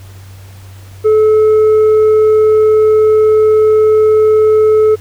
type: tone with tanh clipping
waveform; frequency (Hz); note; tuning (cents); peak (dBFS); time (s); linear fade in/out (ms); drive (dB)
triangle; 431.8; A4; -33; -6; 1.04-4.96; 20; 8
effects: added 96 Hz sine -31 dBFS peak until 5 s + pink hiss -42 dBFS RMS until 5 s